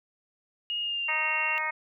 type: tone with pitch glide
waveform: sine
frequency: 2860 to 2747 Hz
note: F7 to F7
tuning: +41 to -29 cents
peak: -28 dBFS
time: 0.7-1.58 s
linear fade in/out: 0 ms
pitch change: -70 cents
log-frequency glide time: 0.8-1.15 s
type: harmonic tone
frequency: 311.1 Hz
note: D#4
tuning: in tune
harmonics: 2 / 3 / 4 / 5 / 6 / 7 / 8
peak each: -42 / -34 / -36 / -42 / -33 / -31 / -43 dBFS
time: 1.08-1.71 s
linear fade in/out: 10 ms
effects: none